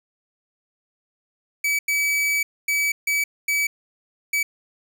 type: tone bursts at uneven times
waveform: 45% pulse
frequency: 2289 Hz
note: D7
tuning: 45 cents flat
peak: -19 dBFS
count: 6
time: 1.64-1.79 / 1.88-2.43 / 2.68-2.92 / 3.07-3.24 / 3.48-3.67 / 4.33-4.43 s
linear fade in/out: 5 ms
effects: none